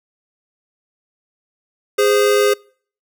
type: tone pair together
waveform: square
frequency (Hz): 411.3 / 518.2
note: G#4 / C5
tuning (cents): -17 / -17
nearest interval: major third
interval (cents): 400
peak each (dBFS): -14 / -18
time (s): 1.98-2.54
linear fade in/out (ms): 10
effects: noise-tail reverb RT60 0.5 s tail -26 dB re dry